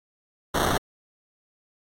blue noise with sample-and-hold, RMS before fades -24 dBFS, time 0.54-0.78 s, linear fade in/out 10 ms, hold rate 2450 Hz, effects AAC 48 kbps

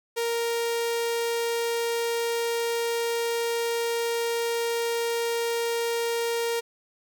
sawtooth tone with notch filter, 466.2 Hz, A#4, in tune, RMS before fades -27 dBFS, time 0.16-6.61 s, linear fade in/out 20 ms, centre 1200 Hz, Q 1.9, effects none

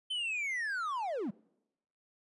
triangle linear sweep, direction down, 3100 to 169 Hz, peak -31 dBFS, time 0.1-1.31 s, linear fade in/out 10 ms, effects noise-tail reverb RT60 0.9 s tail -26 dB re dry + resampled to 24000 Hz

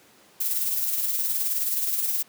violet noise with tremolo, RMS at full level -24 dBFS, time 0.4-2.23 s, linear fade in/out 10 ms, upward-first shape sine, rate 19 Hz, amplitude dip 40%, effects pink hiss -55 dBFS RMS until 2.28 s + high-pass 200 Hz 12 dB/octave

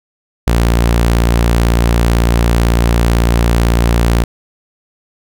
sawtooth tone, 58 Hz, A#1, 8 cents flat, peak -5 dBFS, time 0.47-4.24 s, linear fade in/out 5 ms, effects none

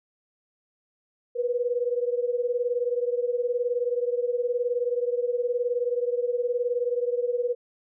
sine beating tone pair, 480.5 / 499.5 Hz, B4 / B4, -48 / +20 cents, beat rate 19 Hz, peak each -25 / -28 dBFS, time 1.35-7.55 s, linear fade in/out 20 ms, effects none

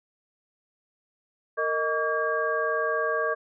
sine tone cluster, 460.3 / 624 / 1141 / 1617 Hz, A#4 / D#5 / C#6 / G#6, -22 / +5 / +50 / -47 cents, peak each -29 dBFS, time 1.57-3.35 s, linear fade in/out 20 ms, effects none

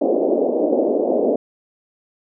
white band-pass noise, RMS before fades -18 dBFS, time 0.01-1.36 s, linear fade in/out 5 ms, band 240 to 630 Hz, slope 48 dB/octave, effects none

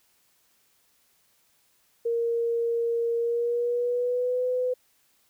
sine tone with pitch glide, 466.2 to 502.6 Hz, A#4 to B4, 0 to +30 cents, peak -23 dBFS, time 2.05-4.74 s, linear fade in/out 10 ms, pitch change +130 cents, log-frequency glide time 3.17-4.45 s, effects white hiss -66 dBFS RMS until 5.29 s

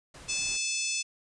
pink noise, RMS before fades -48 dBFS, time 0.14-0.57 s, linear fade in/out 5 ms
harmonic tone, 870 Hz, A5, 20 cents flat, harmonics 3 / 4 / 5 / 6 / 7 / 8 / 9 / 10, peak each -33 / -40 / -41 / -36 / -35 / -38 / -39 / -40 dBFS, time 0.28-1.03 s, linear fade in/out 20 ms
effects resampled to 22050 Hz

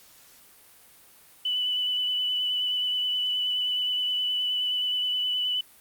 sine tone with vibrato, 2984 Hz, F#7, 14 cents sharp, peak -24 dBFS, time 1.45-5.61 s, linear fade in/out 5 ms, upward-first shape sine, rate 9.5 Hz, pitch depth 15 cents each way, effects white hiss -54 dBFS RMS until 5.8 s + Opus 48 kbps

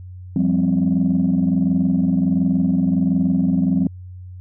sine chord, F suspended second, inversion none, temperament equal, 174.61 / 196 / 261.6 Hz, F3 / G3 / C4, 0 / 0 / 0 cents, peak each -18 dBFS, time 0.36-3.87 s, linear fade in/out 2 ms, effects tanh soft clip ceiling -9 dBFS + added 91 Hz sine -33 dBFS peak until 4.4 s

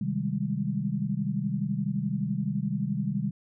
sine chord, Ab major seventh, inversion first, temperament equal, 130.81 / 155.56 / 196 / 207.7 Hz, C3 / Eb3 / G3 / Ab3, 0 / 0 / 0 / 0 cents, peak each -33 / -32 / -30 / -33 dBFS, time 0.01-3.31 s, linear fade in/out 5 ms, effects none

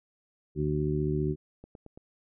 harmonic tone, 75 Hz, D2, 37 cents sharp, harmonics 1 / 2 / 3 / 4 / 5, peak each -35 / -29 / -37 / -34 / -31 dBFS, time 0.55-1.36 s, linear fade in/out 50 ms
click train, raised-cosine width 2 ms, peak -33 dBFS, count 4, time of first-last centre 1.64-1.975 s, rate 8.95 Hz
effects none

